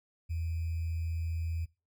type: tone with sample-and-hold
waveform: sine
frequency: 82.41 Hz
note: E2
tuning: in tune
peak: -31 dBFS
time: 0.29-1.66 s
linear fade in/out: 20 ms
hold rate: 2450 Hz
effects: noise-tail reverb RT60 0.3 s tail -23 dB re dry